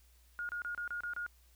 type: tone bursts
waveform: sine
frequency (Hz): 1430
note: F6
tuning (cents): +41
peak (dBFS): -36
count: 7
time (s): 0.39-1.264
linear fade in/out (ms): 0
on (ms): 100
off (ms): 29
effects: added 60 Hz sine -62 dBFS peak until 1.55 s + white hiss -69 dBFS RMS until 1.55 s